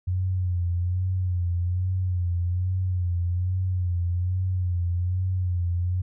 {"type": "tone with vibrato", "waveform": "sine", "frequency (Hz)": 90, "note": "F#2", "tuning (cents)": -47, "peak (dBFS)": -22, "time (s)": [0.07, 6.02], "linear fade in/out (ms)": 10, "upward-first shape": "sine", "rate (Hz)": 1.2, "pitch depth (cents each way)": 57, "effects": []}